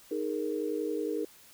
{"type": "chord", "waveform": "sine", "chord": "D# suspended fourth", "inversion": "none", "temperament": "equal", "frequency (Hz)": [311.1, 415.3, 466.2], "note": ["D#4", "G#4", "A#4"], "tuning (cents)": [0, 0, 0], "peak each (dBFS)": -34, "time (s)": [0.11, 1.25], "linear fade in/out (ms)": 5, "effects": ["white hiss -56 dBFS RMS until 1.53 s"]}